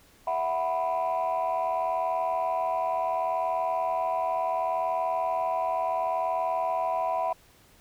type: chord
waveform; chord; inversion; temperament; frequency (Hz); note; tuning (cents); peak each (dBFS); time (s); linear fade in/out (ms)
sine; E suspended second; none; equal; 659.3 / 740 / 987.8; E5 / F#5 / B5; 0 / 0 / 0; -28; 0.27-7.33; 5
effects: tanh soft clip ceiling -20 dBFS + pink hiss -58 dBFS RMS until 7.8 s